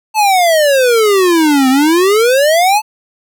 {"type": "exponential two-way sweep", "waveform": "square", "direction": "down then up", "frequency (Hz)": [885, 255.5, 885], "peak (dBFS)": -8, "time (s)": [0.14, 2.82], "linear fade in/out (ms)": 50, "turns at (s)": 1.69, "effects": []}